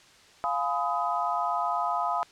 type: chord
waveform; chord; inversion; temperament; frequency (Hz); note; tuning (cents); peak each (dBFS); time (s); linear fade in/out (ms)
sine; F half-diminished seventh; none; just; 698.5 / 838.1 / 1005.8 / 1257.2; F5 / Ab5 / Cb6 / Eb6; 0 / +16 / +31 / +18; -30 / -32 / -31 / -30; 0.44-2.23; 0
effects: white hiss -55 dBFS RMS until 2.31 s + low-pass 6000 Hz 12 dB/octave